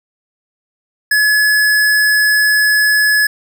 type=tone; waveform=square; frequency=1702 Hz; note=G#6; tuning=42 cents sharp; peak=-10 dBFS; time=1.11-3.27 s; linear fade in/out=5 ms; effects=none